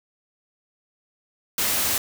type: noise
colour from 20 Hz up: white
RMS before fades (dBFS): -23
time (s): 1.58-1.98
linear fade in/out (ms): 2
effects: none